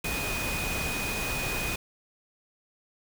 sine tone in noise, 2487 Hz, D#7, 1 cent flat, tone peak -33 dBFS, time 0.04-1.76 s, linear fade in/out 5 ms, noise pink, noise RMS -32 dBFS, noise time 0.04-1.76 s, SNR -4 dB, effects none

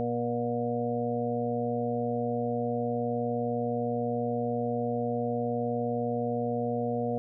harmonic tone, 119.6 Hz, A#2, 45 cents sharp, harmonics 1 / 2 / 4 / 5 / 6, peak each -36 / -32 / -31 / -37 / -35 dBFS, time 0-7.18 s, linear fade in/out 0 ms, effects none

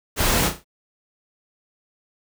pink noise with echo, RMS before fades -20 dBFS, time 0.16-0.51 s, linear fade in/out 50 ms, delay 34 ms, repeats 4, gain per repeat -8 dB, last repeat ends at 0.646 s, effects none

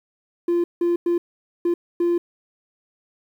triangle tone bursts at uneven times, 345.6 Hz, F4, 18 cents flat, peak -14 dBFS, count 5, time 0.48-0.64 / 0.81-0.96 / 1.06-1.18 / 1.65-1.74 / 2-2.18 s, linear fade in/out 5 ms, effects tanh soft clip ceiling -12 dBFS + 9-bit

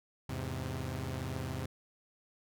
sawtooth chord, E augmented, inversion none, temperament equal, 82.41 / 103.83 / 130.81 Hz, E2 / G#2 / B#2, 0 / 0 / 0 cents, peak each -37 / -38 / -35 dBFS, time 0.29-1.66 s, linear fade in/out 5 ms, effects none

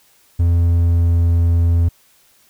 triangle tone with pitch glide, 85.4 to 84.81 Hz, F2 to E2, -38 to +50 cents, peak -9 dBFS, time 0.39-1.89 s, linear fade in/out 10 ms, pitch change -12 cents, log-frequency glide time 0.51-1.34 s, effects white hiss -54 dBFS RMS until 2.49 s

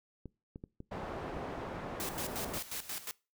clicks, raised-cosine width 3 ms, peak -31 dBFS, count 5, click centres 0.257 / 0.559 / 0.639 / 0.804 / 1.365 s
white low-pass noise, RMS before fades -41 dBFS, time 0.91-2.59 s, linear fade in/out 10 ms, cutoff 820 Hz, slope 12 dB/octave
white noise with tremolo, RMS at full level -39 dBFS, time 2-3.11 s, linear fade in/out 0 ms, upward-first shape square, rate 5.6 Hz, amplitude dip 75%
effects noise-tail reverb RT60 0.3 s tail -23 dB re dry

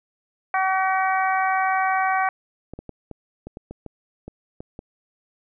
harmonic tone, 379.4 Hz, F#4, 43 cents sharp, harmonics 2 / 3 / 4 / 5 / 6, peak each -21 / -25 / -27 / -29 / -31 dBFS, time 0.54-2.29 s, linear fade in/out 2 ms
clicks, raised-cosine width 2 ms, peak -22 dBFS, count 11, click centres 2.736 / 2.79 / 2.893 / 3.113 / 3.47 / 3.571 / 3.71 / 3.863 / 4.28 / 4.605 / 4.791 s
effects none

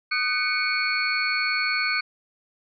sine tone cluster, 1236 / 1505 / 2221 / 2424 / 4381 Hz, D#6 / F#6 / C#7 / D#7 / C#8, -12 / +29 / +3 / -46 / -21 cents, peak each -31 / -28 / -25 / -32 / -29 dBFS, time 0.11-2.01 s, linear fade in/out 10 ms, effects none

